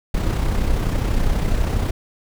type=noise with amplitude modulation; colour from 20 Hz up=brown; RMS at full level=-17 dBFS; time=0.14-1.91 s; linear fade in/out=5 ms; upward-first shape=sine; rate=32.1 Hz; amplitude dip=45%; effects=none